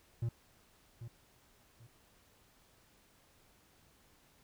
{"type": "tone with echo", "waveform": "triangle", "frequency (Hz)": 116.5, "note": "A#2", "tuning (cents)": -1, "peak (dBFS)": -30, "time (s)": [0.22, 0.29], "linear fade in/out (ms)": 5, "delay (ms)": 790, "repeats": 2, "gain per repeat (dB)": -11, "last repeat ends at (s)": 1.87, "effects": ["pink hiss -67 dBFS RMS until 4.43 s"]}